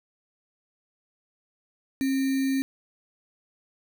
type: tone with sample-and-hold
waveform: sine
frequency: 268.7 Hz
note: C4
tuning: 46 cents sharp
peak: -22 dBFS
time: 2.01-2.62 s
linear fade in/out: 0 ms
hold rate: 2100 Hz
effects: none